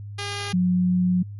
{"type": "tone pair in turn", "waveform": ["5% pulse", "sine"], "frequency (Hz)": [405.5, 180.63], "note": ["G#4", "F#3"], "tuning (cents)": [-41, -41], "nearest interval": "octave + major second", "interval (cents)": 1400, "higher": "first", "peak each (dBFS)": -17, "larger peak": "neither", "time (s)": [[0.18, 0.53], [0.53, 1.23]], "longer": "second", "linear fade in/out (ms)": 10, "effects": ["added 102 Hz sine -33 dBFS peak until 1.39 s", "MP3 48 kbps"]}